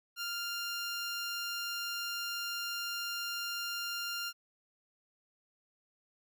15% pulse tone, 1396.9 Hz, F6, in tune, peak -29 dBFS, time 0.16-4.33 s, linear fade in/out 50 ms, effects none

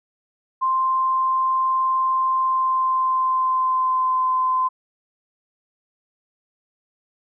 sine tone with pitch glide, 1046.5 to 1030.3 Hz, C6 to C6, 0 to -27 cents, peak -17 dBFS, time 0.61-4.69 s, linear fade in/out 20 ms, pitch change -27 cents, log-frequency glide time 2.35-4.28 s, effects none

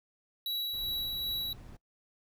square tone with tremolo, 3907 Hz, B7, 19 cents flat, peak -32 dBFS, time 0.46-1.53 s, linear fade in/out 2 ms, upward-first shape sine, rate 2.6 Hz, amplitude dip 25%
brown noise, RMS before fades -48 dBFS, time 0.73-1.77 s, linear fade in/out 10 ms
effects noise-tail reverb RT60 0.1 s tail -21 dB re dry

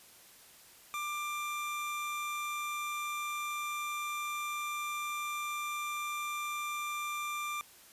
25% pulse tone, 1187 Hz, D6, 18 cents sharp, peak -31 dBFS, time 0.94-7.61 s, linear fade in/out 0 ms, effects white hiss -57 dBFS RMS until 7.92 s + resampled to 32000 Hz

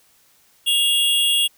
square tone pair together, 2808 / 3339 Hz, F7 / G#7, +9 / +9 cents, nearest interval minor third, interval 300 cents, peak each -19 dBFS, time 0.66-1.48 s, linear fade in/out 20 ms, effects white hiss -57 dBFS RMS until 1.57 s

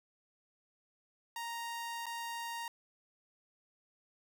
sawtooth tone with dropouts, 932.3 Hz, A#5, in tune, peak -35 dBFS, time 1.36-2.68 s, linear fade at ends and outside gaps 2 ms, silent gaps 2.058-2.065 s, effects none

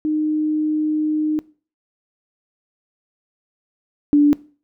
sine tone pair in turn, 306.8 / 291.9 Hz, D#4 / D4, -24 / -10 cents, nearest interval minor second, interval 86 cents, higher first, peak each -17 / -9 dBFS, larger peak second, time 0.05-1.39 / 4.13-4.33 s, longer first, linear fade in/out 0 ms, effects noise-tail reverb RT60 0.4 s tail -21 dB re dry

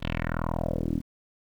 10% pulse tone with low-pass filter sweep, 40.92 Hz, E1, 12 cents flat, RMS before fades -29 dBFS, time 0-1.02 s, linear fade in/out 50 ms, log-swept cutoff 3600 to 250 Hz, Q 3.6, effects 9-bit

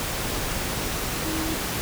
sine tone in noise, 318.6 Hz, D#4, 41 cents sharp, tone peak -28 dBFS, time 1.25-1.54 s, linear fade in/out 0 ms, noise pink, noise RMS -28 dBFS, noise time 0-1.81 s, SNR -3 dB, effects none

